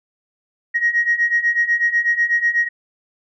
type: beating tone pair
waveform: sine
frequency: 1881 / 1889.1 Hz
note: A#6 / A#6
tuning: +15 / +23 cents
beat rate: 8.1 Hz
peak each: -19 / -16 dBFS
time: 0.74-2.69 s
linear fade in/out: 20 ms
effects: tanh soft clip ceiling -7 dBFS